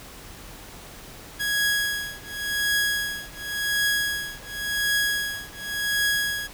sawtooth tone with tremolo, 1661.2 Hz, G#6, in tune, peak -16 dBFS, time 1.39-6.48 s, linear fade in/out 20 ms, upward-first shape triangle, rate 0.91 Hz, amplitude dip 100%, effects added 41 Hz sine -51 dBFS peak until 6.53 s + pink hiss -43 dBFS RMS until 6.53 s

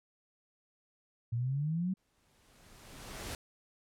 sine exponential sweep, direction up, 113.6 to 192.7 Hz, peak -30 dBFS, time 1.32-1.94 s, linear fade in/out 10 ms
pink noise with exponential growth, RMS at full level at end -39 dBFS, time 1.97-3.35 s, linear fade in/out 1 ms, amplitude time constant 300 ms
effects low-pass 12000 Hz 12 dB/octave

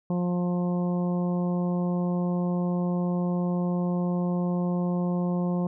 harmonic tone, 177.2 Hz, F3, 25 cents sharp, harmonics 1 / 2 / 3 / 4 / 5 / 6, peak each -24 / -34 / -35 / -40 / -42 / -43 dBFS, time 0.1-5.67 s, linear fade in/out 2 ms, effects none

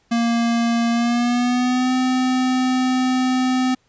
square tone with pitch glide, 233.3 to 255.9 Hz, A#3 to C4, +2 to -38 cents, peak -17 dBFS, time 0.11-3.75 s, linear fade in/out 10 ms, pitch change +160 cents, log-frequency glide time 0.91-1.93 s, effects pink hiss -62 dBFS RMS until 3.88 s + resampled to 16000 Hz

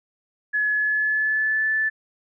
sine tone with pitch glide, 1700 to 1749.8 Hz, G#6 to A6, +40 to -10 cents, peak -19 dBFS, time 0.53-1.9 s, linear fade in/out 20 ms, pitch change +50 cents, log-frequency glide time 0.7-1.69 s, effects none

